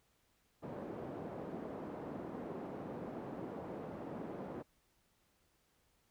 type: band-pass noise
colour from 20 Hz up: pink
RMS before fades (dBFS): -45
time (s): 0.62-4.63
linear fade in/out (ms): 20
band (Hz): 210 to 640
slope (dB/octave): 12
effects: pink hiss -75 dBFS RMS until 6.1 s